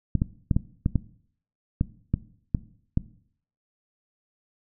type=clicks; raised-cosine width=5 ms; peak=-9 dBFS; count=10; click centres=0.153 / 0.219 / 0.512 / 0.565 / 0.861 / 0.957 / 1.811 / 2.14 / 2.548 / 2.974 s; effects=noise-tail reverb RT60 0.6 s tail -18 dB re dry